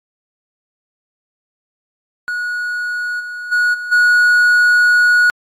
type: tone with level steps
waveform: triangle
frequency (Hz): 1457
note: F#6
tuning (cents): -27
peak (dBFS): -16 / -22 / -9 / -20 / -6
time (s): 2.28-5.3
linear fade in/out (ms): 0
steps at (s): 3.19 / 3.51 / 3.73 / 3.91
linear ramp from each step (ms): 20
effects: MP3 64 kbps